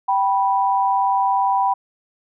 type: tone pair together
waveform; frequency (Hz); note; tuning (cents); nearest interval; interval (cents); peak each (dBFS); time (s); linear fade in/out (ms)
sine; 780 / 982.7; G5 / B5; -9 / -9; major third; 400; -18; 0.08-1.74; 10
effects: none